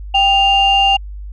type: tone pair together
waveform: sine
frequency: 787 / 2798 Hz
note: G5 / F7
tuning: +7 / +3 cents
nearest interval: octave + minor seventh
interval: 2196 cents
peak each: -11 dBFS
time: 0.14-0.97 s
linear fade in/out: 10 ms
effects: tanh soft clip ceiling -3 dBFS + added 50 Hz sine -26 dBFS peak until 1.32 s